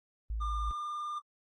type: tone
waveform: sine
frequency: 55 Hz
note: A1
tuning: in tune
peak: -32 dBFS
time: 0.3-0.71 s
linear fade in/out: 0 ms
type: tone with vibrato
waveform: triangle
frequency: 1200 Hz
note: D6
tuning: 37 cents sharp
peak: -33 dBFS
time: 0.4-1.2 s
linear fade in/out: 20 ms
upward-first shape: sine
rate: 20 Hz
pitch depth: 21 cents each way
effects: AAC 32 kbps